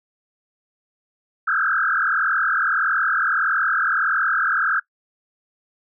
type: tone with frequency modulation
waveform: sine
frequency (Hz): 1463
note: F#6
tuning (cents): -20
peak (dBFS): -17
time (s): 1.47-4.8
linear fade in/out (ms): 10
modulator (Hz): 41.6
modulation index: 4.3
effects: noise-tail reverb RT60 0.1 s tail -21 dB re dry